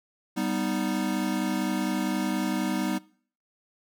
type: chord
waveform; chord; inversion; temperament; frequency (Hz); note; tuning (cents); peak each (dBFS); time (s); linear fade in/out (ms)
square; G augmented; none; equal; 196 / 246.9 / 311.1; G3 / B3 / D#4; 0 / 0 / 0; -31; 0.36-2.99; 20
effects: noise-tail reverb RT60 0.5 s tail -22 dB re dry